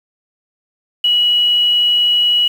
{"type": "tone with quantisation", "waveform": "sine", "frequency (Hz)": 2922, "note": "F#7", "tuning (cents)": -22, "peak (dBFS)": -10, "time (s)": [1.04, 2.48], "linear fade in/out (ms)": 5, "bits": 6, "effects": []}